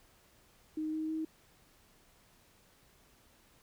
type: tone with pitch steps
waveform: sine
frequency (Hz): 311.1 / 314 / 316.9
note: D#4 / D#4 / D#4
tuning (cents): 0 / +16 / +32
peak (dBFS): -33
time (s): 0.77-1.25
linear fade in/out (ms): 5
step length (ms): 160
effects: pink hiss -65 dBFS RMS until 3.62 s